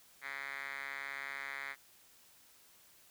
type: tone with band-pass filter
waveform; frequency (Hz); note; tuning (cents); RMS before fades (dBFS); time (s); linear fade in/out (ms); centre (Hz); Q
5% pulse; 138.59; C#3; 0; -43; 0.21-1.76; 50; 2100; 5
effects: white hiss -63 dBFS RMS until 3.1 s